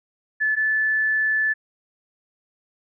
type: tone pair in turn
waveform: sine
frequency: 1733 / 1741.8 Hz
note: A6 / A6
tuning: -27 / -18 cents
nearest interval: unison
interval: 9 cents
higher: second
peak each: -18 dBFS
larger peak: neither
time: 0.4-0.56 / 0.56-1.54 s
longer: second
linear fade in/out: 20 ms
effects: none